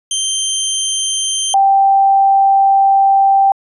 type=tone pair in turn; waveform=15% pulse / sine; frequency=3136 / 784 Hz; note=G7 / G5; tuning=0 / 0 cents; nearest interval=2 octaves; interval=2400 cents; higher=first; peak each=-7 dBFS; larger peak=neither; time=0.11-1.54 / 1.54-3.52 s; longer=second; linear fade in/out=2 ms; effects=resampled to 24000 Hz